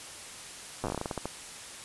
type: slowing click train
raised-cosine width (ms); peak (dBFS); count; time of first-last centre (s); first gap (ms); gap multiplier
1; -18; 14; 0.84-1.256; 8; 1.21
effects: white hiss -44 dBFS RMS until 1.84 s + resampled to 24000 Hz